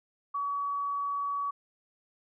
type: tone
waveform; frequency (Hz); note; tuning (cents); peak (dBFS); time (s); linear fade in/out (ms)
sine; 1134; C#6; +39; -29; 0.34-1.51; 10
effects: none